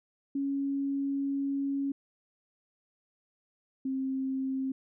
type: tone pair in turn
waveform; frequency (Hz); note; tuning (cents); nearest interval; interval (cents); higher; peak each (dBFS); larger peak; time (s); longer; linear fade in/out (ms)
sine; 277.2 / 265.5; C#4 / C4; 0 / +25; minor second; 75; first; -28 / -29; first; 0.35-1.92 / 3.85-4.72; first; 5
effects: none